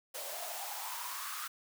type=noise with high-pass filter sweep; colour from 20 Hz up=white; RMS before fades=-41 dBFS; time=0.14-1.48 s; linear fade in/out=10 ms; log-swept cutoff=560 to 1300 Hz; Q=6.4; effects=none